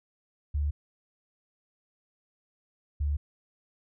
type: tone pair in turn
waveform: sine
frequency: 73 / 72.65 Hz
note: D2 / D2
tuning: -10 / -18 cents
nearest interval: unison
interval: 8 cents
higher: first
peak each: -25 dBFS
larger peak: neither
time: 0.54-0.71 / 3-3.17 s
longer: neither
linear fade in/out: 10 ms
effects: none